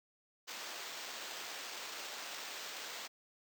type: noise with sample-and-hold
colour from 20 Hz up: blue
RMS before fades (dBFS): -45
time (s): 0.47-3.08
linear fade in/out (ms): 20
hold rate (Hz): 11025
effects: high-pass 400 Hz 12 dB/octave